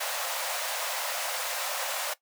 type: high-pass noise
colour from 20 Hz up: pink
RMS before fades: -32 dBFS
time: 0-2.14 s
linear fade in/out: 10 ms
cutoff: 520 Hz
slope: 96 dB/octave
effects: noise-tail reverb RT60 0.1 s tail -17 dB re dry